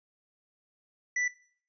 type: tone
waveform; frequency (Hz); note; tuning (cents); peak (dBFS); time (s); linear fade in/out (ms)
square; 1975.5; B6; 0; -28; 1.16-1.28; 5
effects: noise-tail reverb RT60 0.5 s tail -17 dB re dry + resampled to 16000 Hz